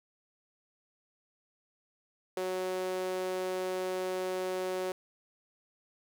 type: tone with high-pass filter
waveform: sawtooth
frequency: 185 Hz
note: F#3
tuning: in tune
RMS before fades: -34 dBFS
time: 2.37-4.92 s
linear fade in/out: 2 ms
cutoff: 440 Hz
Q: 6.7
effects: none